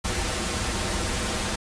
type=noise with comb filter; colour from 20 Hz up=pink; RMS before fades=-27 dBFS; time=0.04-1.56 s; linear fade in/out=10 ms; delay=7.1 ms; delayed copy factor=-0.65; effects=resampled to 22050 Hz